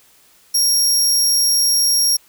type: tone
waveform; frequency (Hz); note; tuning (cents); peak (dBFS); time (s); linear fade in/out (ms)
25% pulse; 5588; F8; 0; -8; 0.54-2.17; 10
effects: white hiss -52 dBFS RMS until 2.28 s